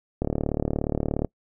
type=click train; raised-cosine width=2 ms; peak=-11 dBFS; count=39; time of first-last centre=0.22-1.247 s; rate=37 Hz; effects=noise-tail reverb RT60 0.1 s tail -25 dB re dry

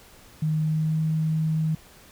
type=tone with pitch glide; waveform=sine; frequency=155.56 to 157.82 Hz; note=D#3 to D#3; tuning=0 to +25 cents; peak=-21 dBFS; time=0.42-1.75 s; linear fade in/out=5 ms; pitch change=+25 cents; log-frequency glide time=0.61-1.01 s; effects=pink hiss -51 dBFS RMS until 2.11 s

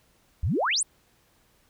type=exponential sweep; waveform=sine; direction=up; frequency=62.3 to 10250 Hz; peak=-22 dBFS; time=0.43-0.83 s; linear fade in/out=5 ms; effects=pink hiss -64 dBFS RMS until 1.69 s

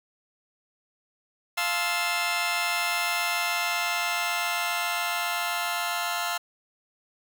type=chord; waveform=15% pulse; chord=F major seventh; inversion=none; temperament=just; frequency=698.5 / 873.1 / 1047.7 / 1309.6 Hz; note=F5 / A5 / C6 / E6; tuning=0 / -14 / +2 / -12 cents; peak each=-23 / -27 / -26 / -26 dBFS; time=1.57-6.38 s; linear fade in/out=10 ms; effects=none

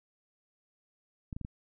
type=clicks; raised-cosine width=5 ms; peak=-26 dBFS; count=4; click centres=1.328 / 1.365 / 1.413 / 1.449 s; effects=none

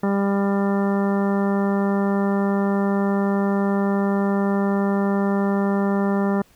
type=harmonic tone; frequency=198.7 Hz; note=G3; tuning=24 cents sharp; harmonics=1 / 2 / 3 / 4 / 5 / 6 / 7 / 9; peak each=-19 / -25 / -29 / -31 / -33 / -35 / -36 / -38 dBFS; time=0.03-6.42 s; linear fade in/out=5 ms; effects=pink hiss -56 dBFS RMS until 6.55 s

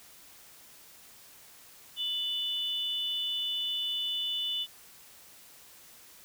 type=tone pair together; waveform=sine; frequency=2968 / 3513 Hz; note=F#7 / A7; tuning=+5 / -3 cents; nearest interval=minor third; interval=292 cents; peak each=-32 / -33 dBFS; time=1.96-4.67 s; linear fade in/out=50 ms; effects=white hiss -54 dBFS RMS until 6.24 s

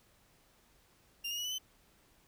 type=tone with pitch steps; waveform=30% pulse; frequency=2794 / 2856 / 2919 / 2984 / 3050 Hz; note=F7 / F7 / F#7 / F#7 / G7; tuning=0 / +38 / -24 / +14 / -48 cents; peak=-33 dBFS; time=1.24-1.585 s; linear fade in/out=10 ms; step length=69 ms; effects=pink hiss -67 dBFS RMS until 2.27 s

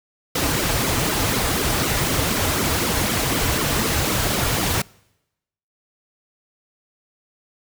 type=noise with flanger; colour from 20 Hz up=pink; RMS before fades=-21 dBFS; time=0.35-4.82 s; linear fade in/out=5 ms; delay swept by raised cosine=1.1 to 5.6 ms; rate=4 Hz; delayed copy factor=-1; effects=noise-tail reverb RT60 0.9 s tail -25 dB re dry

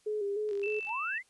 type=tone with vibrato; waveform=sine; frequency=412.9 Hz; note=G#4; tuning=10 cents flat; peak=-30 dBFS; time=0.06-0.8 s; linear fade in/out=10 ms; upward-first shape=square; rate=3.3 Hz; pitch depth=48 cents each way
type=click train; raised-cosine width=0.2 ms; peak=-37 dBFS; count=20; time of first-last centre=0.49-0.893 s; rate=47.2 Hz
type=tone; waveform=sine; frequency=2654 Hz; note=E7; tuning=11 cents sharp; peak=-35 dBFS; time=0.63-1.18 s; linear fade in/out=2 ms
type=exponential sweep; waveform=sine; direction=up; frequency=784 to 2160 Hz; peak=-33 dBFS; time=0.86-1.23 s; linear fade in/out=50 ms
effects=white hiss -68 dBFS RMS until 1.29 s + resampled to 24000 Hz

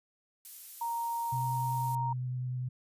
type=noise; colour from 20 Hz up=violet; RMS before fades=-44 dBFS; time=0.45-1.95 s; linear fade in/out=0 ms
type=tone; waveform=sine; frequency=932.3 Hz; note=A#5; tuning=in tune; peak=-31 dBFS; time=0.81-2.13 s; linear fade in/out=5 ms
type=tone with vibrato; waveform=sine; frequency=126.2 Hz; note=B2; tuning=38 cents sharp; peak=-32 dBFS; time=1.32-2.69 s; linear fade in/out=10 ms; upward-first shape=sine; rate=10 Hz; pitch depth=10 cents each way
effects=resampled to 32000 Hz

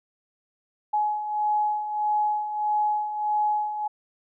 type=beating tone pair; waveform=sine; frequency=842 / 843.6 Hz; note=G#5 / G#5; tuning=+24 / +27 cents; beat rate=1.6 Hz; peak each=-30 / -23 dBFS; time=0.93-3.88 s; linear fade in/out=10 ms; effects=none

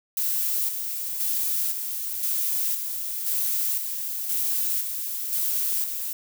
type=noise with tremolo; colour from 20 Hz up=violet; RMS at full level=-25 dBFS; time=0.17-6.13 s; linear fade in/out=2 ms; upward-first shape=square; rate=0.97 Hz; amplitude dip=45%; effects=none

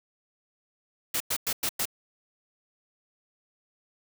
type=noise bursts; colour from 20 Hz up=white; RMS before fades=-28 dBFS; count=5; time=1.14-1.855 s; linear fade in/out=5 ms; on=63 ms; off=100 ms; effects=none

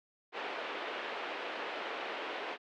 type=band-pass noise; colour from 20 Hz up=pink; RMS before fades=-40 dBFS; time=0.32-2.58 s; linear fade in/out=50 ms; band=370 to 3200 Hz; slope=24 dB/octave; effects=none

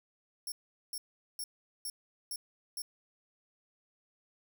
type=tone bursts; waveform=10% pulse; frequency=5470 Hz; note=F8; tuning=37 cents flat; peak=-31 dBFS; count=6; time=0.47-2.82 s; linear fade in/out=2 ms; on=50 ms; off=410 ms; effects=none

